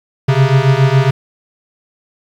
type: beating tone pair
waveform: square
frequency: 130.81 / 138.01 Hz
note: C3 / C#3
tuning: 0 / -7 cents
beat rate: 7.2 Hz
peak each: -12 dBFS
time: 0.28-1.11 s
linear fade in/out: 10 ms
effects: low-pass 4000 Hz 12 dB/octave + 7-bit